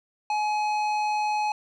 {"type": "tone with tanh clipping", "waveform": "sine", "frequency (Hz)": 845, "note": "G#5", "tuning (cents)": 30, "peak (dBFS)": -25, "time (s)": [0.3, 1.52], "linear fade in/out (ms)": 2, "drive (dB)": 13, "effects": []}